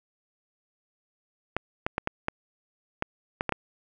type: clicks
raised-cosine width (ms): 0.5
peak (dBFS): -11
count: 9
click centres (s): 1.566 / 1.865 / 1.981 / 2.074 / 2.284 / 3.024 / 3.409 / 3.493 / 3.523
effects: none